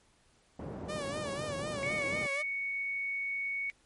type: band-pass noise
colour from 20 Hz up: pink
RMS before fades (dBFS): -41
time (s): 0.59-2.27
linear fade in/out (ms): 5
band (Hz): 110 to 620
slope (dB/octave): 12
type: tone with vibrato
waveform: sawtooth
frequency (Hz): 581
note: D5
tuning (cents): -19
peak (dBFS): -32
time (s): 0.88-2.43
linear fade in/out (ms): 20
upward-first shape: sine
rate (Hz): 4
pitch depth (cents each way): 96
type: tone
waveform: sine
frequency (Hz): 2225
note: C#7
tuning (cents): +6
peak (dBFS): -32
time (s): 1.83-3.7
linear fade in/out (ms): 0
effects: pink hiss -67 dBFS RMS until 3.85 s + MP3 48 kbps